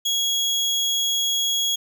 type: tone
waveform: 30% pulse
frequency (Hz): 3322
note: G#7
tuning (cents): 0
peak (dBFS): -17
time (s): 0.05-1.76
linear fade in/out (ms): 10
effects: none